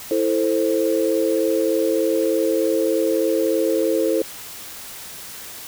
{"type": "chord", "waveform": "sine", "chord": "A minor", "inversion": "second", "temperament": "equal", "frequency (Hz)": [329.6, 440, 523.3], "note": ["E4", "A4", "C5"], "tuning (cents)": [0, 0, 0], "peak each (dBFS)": -21, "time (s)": [0.11, 4.22], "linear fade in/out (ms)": 2, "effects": ["white hiss -36 dBFS RMS until 5.67 s"]}